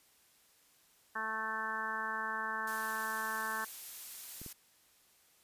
harmonic tone, 220 Hz, A3, in tune, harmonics 1 / 2 / 3 / 4 / 5 / 6 / 7 / 8, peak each -51 / -51 / -52 / -43 / -40 / -45 / -40 / -41 dBFS, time 1.15-3.65 s, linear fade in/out 10 ms
blue noise, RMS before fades -45 dBFS, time 2.67-4.53 s, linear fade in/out 5 ms
clicks, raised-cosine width 3 ms, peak -36 / -35 dBFS, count 2, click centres 4.416 / 4.463 s
effects white hiss -67 dBFS RMS until 5.43 s + resampled to 32000 Hz

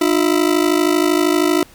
40% pulse ring-modulated tone, 329.6 Hz, E4, in tune, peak -9 dBFS, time 0.01-1.63 s, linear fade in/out 2 ms, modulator 26.4 Hz, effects pink hiss -46 dBFS RMS until 1.74 s

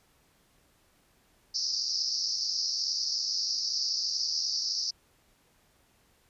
white band-pass noise, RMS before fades -31 dBFS, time 1.54-4.91 s, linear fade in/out 10 ms, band 4600 to 5600 Hz, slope 96 dB/octave, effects pink hiss -66 dBFS RMS until 6.29 s + resampled to 32000 Hz

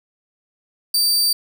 sawtooth tone, 4645 Hz, D8, 20 cents flat, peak -12 dBFS, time 0.94-1.33 s, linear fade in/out 5 ms, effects 9-bit

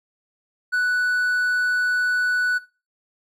triangle tone, 1483 Hz, F#6, 4 cents sharp, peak -16 dBFS, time 0.72-2.59 s, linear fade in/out 20 ms, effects noise-tail reverb RT60 0.3 s tail -18 dB re dry

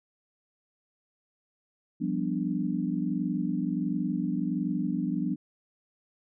sine chord, G dominant seventh, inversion third, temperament equal, 174.61 / 196 / 246.9 / 293.7 Hz, F3 / G3 / B3 / D4, 0 / 0 / 0 / 0 cents, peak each -32 dBFS, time 2-5.36 s, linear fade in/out 20 ms, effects none

